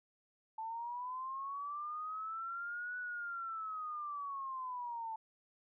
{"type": "linear two-way sweep", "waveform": "sine", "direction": "up then down", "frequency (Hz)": [878, 1483, 880], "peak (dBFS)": -39, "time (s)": [0.58, 5.16], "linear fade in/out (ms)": 5, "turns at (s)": 2.98, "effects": []}